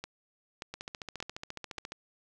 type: two click trains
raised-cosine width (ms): 0.2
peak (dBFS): -21 / -22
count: 4 / 18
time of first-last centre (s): 0.04-1.784 / 0.74-1.921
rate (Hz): 1.72 / 14.4
effects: none